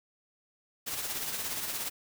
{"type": "noise with tremolo", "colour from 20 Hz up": "white", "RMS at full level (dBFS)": -33, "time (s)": [0.86, 1.9], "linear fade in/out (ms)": 20, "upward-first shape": "triangle", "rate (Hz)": 17, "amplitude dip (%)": 50, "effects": []}